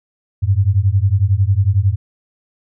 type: beating tone pair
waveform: sine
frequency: 92.8 / 103.8 Hz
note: F#2 / G#2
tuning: +6 / 0 cents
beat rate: 11 Hz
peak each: -14 dBFS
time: 0.42-1.96 s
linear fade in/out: 20 ms
effects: none